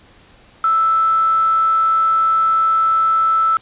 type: tone with quantisation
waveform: sine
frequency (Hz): 1318.5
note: E6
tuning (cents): 0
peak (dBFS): -12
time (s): 0.64-3.57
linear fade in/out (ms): 2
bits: 4
effects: pink hiss -48 dBFS RMS until 3.61 s + resampled to 8000 Hz